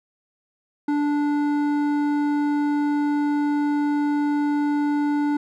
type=tone with hard clipping; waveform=sine; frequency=292.4 Hz; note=D4; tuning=7 cents flat; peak=-21 dBFS; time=0.88-5.37 s; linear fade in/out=5 ms; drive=10 dB; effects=none